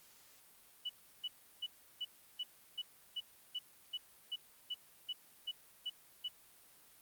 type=tone bursts; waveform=sine; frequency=2960 Hz; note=F#7; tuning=in tune; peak=-37 dBFS; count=15; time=0.85-6.285 s; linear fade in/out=10 ms; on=45 ms; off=340 ms; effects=white hiss -63 dBFS RMS until 7.01 s + Opus 48 kbps